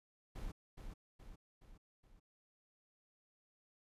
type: noise with echo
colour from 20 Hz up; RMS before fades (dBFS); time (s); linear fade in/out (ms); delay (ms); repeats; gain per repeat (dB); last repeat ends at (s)
brown; -44; 0.35-0.52; 10; 420; 4; -5; 2.2
effects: resampled to 32000 Hz